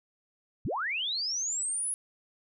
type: linear sweep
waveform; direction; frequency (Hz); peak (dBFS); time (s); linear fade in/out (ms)
sine; up; 49.1 to 10548; -29; 0.65-1.94; 0
effects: none